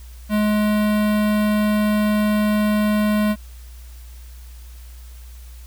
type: tone with notch filter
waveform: square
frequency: 210.8 Hz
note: G#3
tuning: 26 cents sharp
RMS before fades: -18 dBFS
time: 0.29-3.36 s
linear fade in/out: 50 ms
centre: 6200 Hz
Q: 0.87
effects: added 60 Hz sine -36 dBFS peak until 5.66 s + white hiss -50 dBFS RMS until 5.66 s